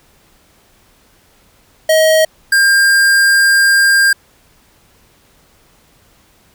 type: tone pair in turn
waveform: square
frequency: 633 / 1602 Hz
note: D#5 / G6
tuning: +30 / +37 cents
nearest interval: octave + major third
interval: 1607 cents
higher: second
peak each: -8 dBFS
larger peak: neither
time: 1.89-2.25 / 2.52-4.13 s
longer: second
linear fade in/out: 5 ms
effects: pink hiss -51 dBFS RMS until 6.54 s